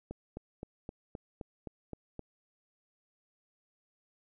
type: click train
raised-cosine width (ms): 2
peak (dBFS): -27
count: 9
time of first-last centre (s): 0.11-2.193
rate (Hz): 3.84
effects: none